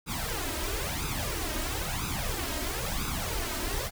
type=noise with flanger; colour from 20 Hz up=pink; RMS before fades=-32 dBFS; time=0.06-3.91 s; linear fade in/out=50 ms; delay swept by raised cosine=0.8 to 3.2 ms; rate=1 Hz; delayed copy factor=+0.75; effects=none